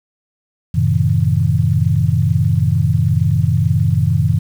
sine chord, F# diminished seventh, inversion none, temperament just, 92.5 / 111 / 133.2 / 159.84 Hz, F#2 / A2 / C3 / Eb3, 0 / +16 / +31 / +47 cents, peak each -17 dBFS, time 0.74-4.39 s, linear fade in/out 10 ms, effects 7-bit

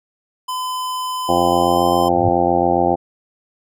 square tone with pitch glide, 1015 to 1031.5 Hz, B5 to C6, +47 to -25 cents, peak -22 dBFS, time 0.48-2.09 s, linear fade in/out 10 ms, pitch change +28 cents, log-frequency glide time 1.52-1.87 s
harmonic tone, 87.31 Hz, F2, in tune, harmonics 1 / 2 / 3 / 4 / 5 / 6 / 7 / 8 / 9 / 10, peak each -30 / -26 / -24 / -20 / -30 / -21 / -26 / -20 / -18 / -28 dBFS, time 1.28-2.96 s, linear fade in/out 20 ms
sine tone with exponential growth, 103.1 Hz, G#2, 12 cents flat, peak -14 dBFS, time 2.06-2.29 s, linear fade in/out 5 ms, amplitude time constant 50 ms
effects none

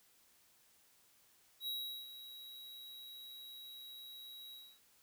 square tone with ADSR envelope, 3856 Hz, B7, 42 cents flat, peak -38 dBFS, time 1.6-4.8 s, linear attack 76 ms, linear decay 390 ms, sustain -12 dB, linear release 270 ms, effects white hiss -69 dBFS RMS until 5.02 s

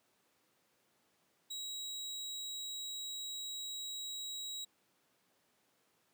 30% pulse tone, 3852 Hz, B7, 44 cents flat, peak -38 dBFS, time 1.5-4.65 s, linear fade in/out 10 ms, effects pink hiss -74 dBFS RMS until 6.13 s + high-pass 200 Hz 12 dB/octave

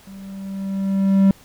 triangle tone with level ramp, 194.5 Hz, G3, 13 cents flat, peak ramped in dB -34 to -7 dBFS, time 0.07-1.31 s, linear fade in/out 2 ms, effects pink hiss -49 dBFS RMS until 1.44 s

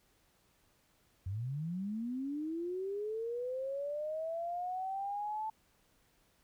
sine linear sweep, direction up, 88.4 to 880 Hz, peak -35 dBFS, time 1.26-5.5 s, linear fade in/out 5 ms, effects pink hiss -71 dBFS RMS until 6.43 s

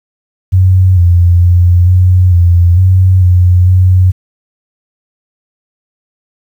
sine tone with pitch steps, 93 / 87.3 / 88.3 / 91.3 / 87 / 93.1 / 90.1 / 92.1 Hz, F#2 / F2 / F2 / F#2 / F2 / F#2 / F#2 / F#2, +9 / 0 / +20 / -23 / -6 / +11 / -45 / -7 cents, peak -3 dBFS, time 0.52-4.12 s, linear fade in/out 20 ms, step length 450 ms, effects 7-bit

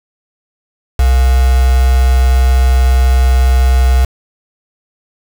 sine tone with quantisation, 63.9 Hz, C2, 40 cents flat, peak -6 dBFS, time 0.99-4.05 s, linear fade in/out 5 ms, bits 3, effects none

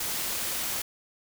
white noise, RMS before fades -31 dBFS, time 0-0.82 s, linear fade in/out 5 ms, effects none

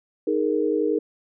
sine chord, D# suspended fourth, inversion none, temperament equal, 311.1 / 415.3 / 466.2 Hz, D#4 / G#4 / A#4, 0 / 0 / 0 cents, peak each -24 dBFS, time 0.27-0.99 s, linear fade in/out 5 ms, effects none

